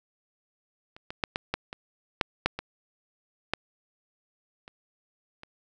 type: clicks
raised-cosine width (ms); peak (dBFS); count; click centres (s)
0.3; -30 / -20 / -9 / -12 / -11 / -21 / -6 / -6 / -17 / -9 / -29 / -27; 12; 0.965 / 1.105 / 1.238 / 1.359 / 1.54 / 1.729 / 2.212 / 2.46 / 2.59 / 3.536 / 4.679 / 5.434
effects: none